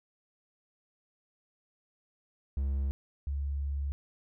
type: tone pair in turn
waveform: triangle / sine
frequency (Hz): 68.5 / 70.34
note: C#2 / C#2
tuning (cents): -20 / +26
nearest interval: unison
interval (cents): 46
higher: second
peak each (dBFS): -26 / -30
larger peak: first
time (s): 2.57-2.91 / 3.27-3.92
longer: second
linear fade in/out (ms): 0
effects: none